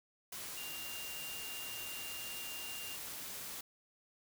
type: tone in noise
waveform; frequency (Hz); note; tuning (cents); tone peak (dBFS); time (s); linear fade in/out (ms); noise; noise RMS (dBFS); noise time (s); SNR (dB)
sine; 2794; F7; 0; -46; 0.57-2.96; 5; white; -45; 0.32-3.61; -4
effects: none